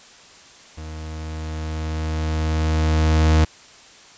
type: tone with level ramp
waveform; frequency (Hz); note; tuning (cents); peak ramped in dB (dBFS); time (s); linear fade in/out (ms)
40% pulse; 78.5; D#2; +16; -31 to -11; 0.77-3.45; 10
effects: white hiss -46 dBFS RMS until 4.17 s + resampled to 16000 Hz